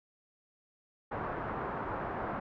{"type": "low-pass noise", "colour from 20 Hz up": "white", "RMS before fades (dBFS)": -37, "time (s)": [1.11, 2.4], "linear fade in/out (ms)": 10, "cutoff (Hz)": 1300, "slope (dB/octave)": 24, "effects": []}